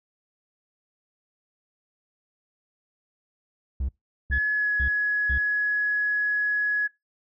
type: tone bursts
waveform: triangle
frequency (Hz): 65.9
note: C2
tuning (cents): +13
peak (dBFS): -22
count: 4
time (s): 3.8-5.382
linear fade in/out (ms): 5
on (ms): 88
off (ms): 410
type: tone with pitch glide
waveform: sine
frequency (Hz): 1700 to 1682.4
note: G#6 to G#6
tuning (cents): +40 to +22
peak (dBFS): -21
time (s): 4.31-6.88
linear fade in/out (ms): 20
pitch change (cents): -18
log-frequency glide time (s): 4.54-4.71
effects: noise-tail reverb RT60 0.2 s tail -25 dB re dry + tanh soft clip ceiling -12 dBFS

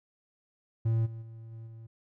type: tone with level steps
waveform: triangle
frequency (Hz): 113.2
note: A2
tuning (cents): +50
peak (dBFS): -22 / -36 / -41 / -39 / -42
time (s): 0.85-1.87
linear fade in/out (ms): 10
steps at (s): 1.05 / 1.21 / 1.51 / 1.66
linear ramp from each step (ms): 20
effects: none

